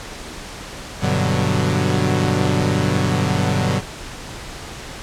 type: chord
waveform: sawtooth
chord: G major seventh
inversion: none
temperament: equal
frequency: 98 / 123.47 / 146.83 / 185 Hz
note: G2 / B2 / D3 / F#3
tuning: 0 / 0 / 0 / 0 cents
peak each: -18 dBFS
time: 1-3.82 s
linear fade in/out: 50 ms
effects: pink hiss -33 dBFS RMS until 5.02 s + low-pass 8000 Hz 12 dB/octave